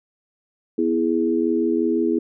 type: chord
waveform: sine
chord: E major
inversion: second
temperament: equal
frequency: 246.9 / 329.6 / 415.3 Hz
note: B3 / E4 / G#4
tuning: 0 / 0 / 0 cents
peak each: -23 / -20 / -23 dBFS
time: 0.78-2.19 s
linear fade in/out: 5 ms
effects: none